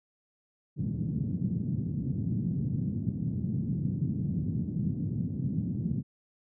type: band-pass noise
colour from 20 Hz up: pink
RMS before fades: -31 dBFS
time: 0.76-6.03 s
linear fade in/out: 50 ms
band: 110 to 220 Hz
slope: 24 dB/octave
effects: none